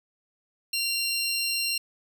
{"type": "tone pair together", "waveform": "25% pulse", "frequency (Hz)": [2759, 4182], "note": ["F7", "C8"], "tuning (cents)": [-22, -2], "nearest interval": "perfect fifth", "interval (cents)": 720, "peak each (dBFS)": -24, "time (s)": [0.73, 1.78], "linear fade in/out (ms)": 5, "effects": []}